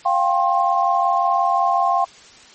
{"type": "chord", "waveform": "sine", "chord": "F suspended second", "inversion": "none", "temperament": "equal with one note detuned", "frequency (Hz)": [698.5, 784, 1065.4], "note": ["F5", "G5", "C6"], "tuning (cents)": [0, 0, 31], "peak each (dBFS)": -19, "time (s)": [0.05, 2.05], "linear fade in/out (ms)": 10, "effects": ["white hiss -45 dBFS RMS until 2.54 s", "MP3 32 kbps"]}